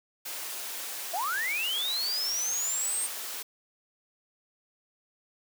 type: noise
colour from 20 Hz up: white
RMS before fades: -37 dBFS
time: 0.25-3.43 s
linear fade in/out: 10 ms
type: linear sweep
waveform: sine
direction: up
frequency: 630 to 8720 Hz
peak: -28 dBFS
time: 1.13-3.07 s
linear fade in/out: 10 ms
effects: high-pass 400 Hz 12 dB/octave